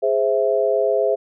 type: chord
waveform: sine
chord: Ab augmented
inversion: none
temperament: equal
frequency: 415.3 / 523.3 / 659.3 Hz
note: Ab4 / C5 / E5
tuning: 0 / 0 / 0 cents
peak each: -20 dBFS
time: 0.02-1.16 s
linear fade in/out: 20 ms
effects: none